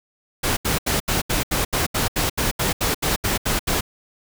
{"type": "noise bursts", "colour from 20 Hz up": "pink", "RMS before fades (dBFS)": -21, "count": 16, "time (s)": [0.43, 3.81], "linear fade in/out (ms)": 10, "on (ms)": 140, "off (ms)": 76, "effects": []}